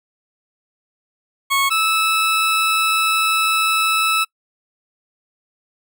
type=tone pair in turn; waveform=20% pulse; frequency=1100 / 1308.1 Hz; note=C#6 / E6; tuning=-14 / -14 cents; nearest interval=minor third; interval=300 cents; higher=second; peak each=-10 dBFS; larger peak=neither; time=1.5-1.7 / 1.7-4.25 s; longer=second; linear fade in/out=20 ms; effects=noise-tail reverb RT60 0.1 s tail -25 dB re dry